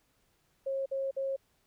sine tone bursts, 541 Hz, C#5, 42 cents flat, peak -30 dBFS, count 3, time 0.66-1.364 s, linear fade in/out 10 ms, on 200 ms, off 52 ms, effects pink hiss -72 dBFS RMS until 1.66 s

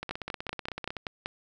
two click trains, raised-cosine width 0.3 ms, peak -19 / -16 dBFS, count 16 / 7, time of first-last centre 0.03-0.968 / 0.11-1.259 s, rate 16 / 5.22 Hz, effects none

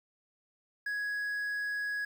triangle tone with quantisation, 1668 Hz, G#6, 7 cents sharp, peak -30 dBFS, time 0.86-2.05 s, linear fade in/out 5 ms, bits 10, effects none

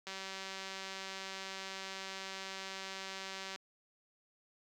click train, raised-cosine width 0.2 ms, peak -26 dBFS, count 671, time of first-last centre 0.07-3.56 s, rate 192 Hz, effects high-pass 150 Hz 12 dB/octave + 10-bit

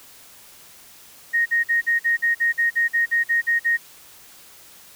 sine tone bursts, 1864.7 Hz, A#6, in tune, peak -16 dBFS, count 14, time 1.33-3.774 s, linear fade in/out 20 ms, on 130 ms, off 48 ms, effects white hiss -47 dBFS RMS until 4.95 s

